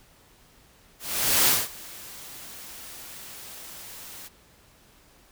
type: noise with ADSR envelope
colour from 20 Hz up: white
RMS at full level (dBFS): -19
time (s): 0.99-4.29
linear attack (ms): 480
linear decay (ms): 210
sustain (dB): -23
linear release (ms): 23
effects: pink hiss -57 dBFS RMS until 5.31 s